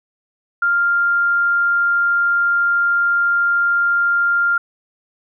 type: tone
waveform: sine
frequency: 1396.9 Hz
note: F6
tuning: in tune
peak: -13 dBFS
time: 0.62-4.58 s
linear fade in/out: 5 ms
effects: none